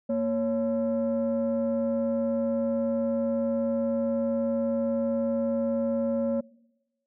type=tone pair together; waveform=sine; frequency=233.1 / 554.4 Hz; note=A#3 / C#5; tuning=0 / 0 cents; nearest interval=octave + minor third; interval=1500 cents; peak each=-25 dBFS; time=0.09-6.41 s; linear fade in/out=10 ms; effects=noise-tail reverb RT60 1.0 s tail -24 dB re dry + tanh soft clip ceiling -20 dBFS